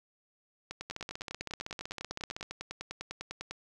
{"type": "two click trains", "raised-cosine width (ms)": 0.2, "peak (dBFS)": [-21, -22], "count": [25, 29], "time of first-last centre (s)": [[0.9, 2.429], [0.71, 3.51]], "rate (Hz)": [15.7, 10], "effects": []}